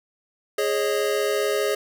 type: chord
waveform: square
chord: Ab suspended fourth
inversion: none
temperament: equal with one note detuned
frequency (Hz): 415.3 / 547 / 622.3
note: Ab4 / Db5 / Eb5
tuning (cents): 0 / -23 / 0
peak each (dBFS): -24 / -27 / -29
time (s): 0.58-1.75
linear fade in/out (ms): 5
effects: none